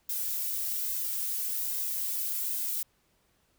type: noise with flanger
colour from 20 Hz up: violet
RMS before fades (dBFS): -32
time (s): 0.09-2.83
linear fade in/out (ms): 5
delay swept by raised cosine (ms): 1.9 to 2.7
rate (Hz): 1.2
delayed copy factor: +0.75
effects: pink hiss -70 dBFS RMS until 3.58 s